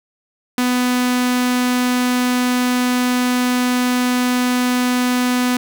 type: tone with notch filter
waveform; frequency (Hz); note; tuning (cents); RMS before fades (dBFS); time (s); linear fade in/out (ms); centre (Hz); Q
sawtooth; 248.8; B3; +13; -17; 0.58-5.57; 2; 570; 1.5
effects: none